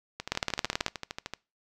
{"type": "two click trains", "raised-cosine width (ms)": 0.2, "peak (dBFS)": [-17, -9], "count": [16, 11], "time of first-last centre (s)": [[0.2, 1.336], [0.32, 0.863]], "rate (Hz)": [13.2, 18.4], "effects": ["noise-tail reverb RT60 0.3 s tail -24 dB re dry"]}